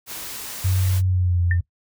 white noise, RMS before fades -33 dBFS, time 0.06-1.02 s, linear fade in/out 50 ms
sine tone with pitch glide, 93.6 to 87.33 Hz, F#2 to F2, +20 to 0 cents, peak -17 dBFS, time 0.64-1.61 s, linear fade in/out 10 ms, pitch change -120 cents, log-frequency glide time 1.02-1.42 s
sine tone with exponential decay, 1804 Hz, A6, 43 cents sharp, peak -19 dBFS, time 1.51-1.59 s, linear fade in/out 2 ms, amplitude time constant 16 ms
effects noise-tail reverb RT60 0.1 s tail -18 dB re dry

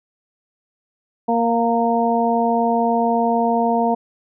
harmonic tone with a mistuned harmonic, 233.1 Hz, A#3, in tune, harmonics 1 / 2 / 3 / 4, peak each -20 / -22 / -19 / -22 dBFS, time 1.28-3.95 s, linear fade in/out 10 ms, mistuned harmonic 4, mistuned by -17 cents, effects none

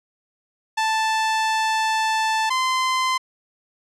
sawtooth tone pair in turn, 880 / 1034.2 Hz, A5 / C6, 0 / -20 cents, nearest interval minor third, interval 280 cents, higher second, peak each -15 dBFS, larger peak neither, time 0.77-2.5 / 2.5-3.18 s, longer first, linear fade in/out 10 ms, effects low-pass 7000 Hz 12 dB/octave

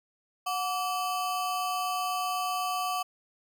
square ring-modulated tone, 944 Hz, A#5, 22 cents sharp, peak -26 dBFS, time 0.46-3.03 s, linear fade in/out 10 ms, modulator 212 Hz, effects none

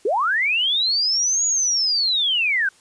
sine linear two-way sweep, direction up then down, 355.7 to 6840 to 1485 Hz, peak -17 dBFS, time 0.05-2.69 s, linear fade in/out 5 ms, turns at 1.46 s, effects white hiss -54 dBFS RMS until 2.8 s + resampled to 22050 Hz

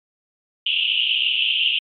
pink band-pass noise, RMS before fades -20 dBFS, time 0.66-1.79 s, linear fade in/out 5 ms, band 2700 to 3200 Hz, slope 96 dB/octave, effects MP3 96 kbps

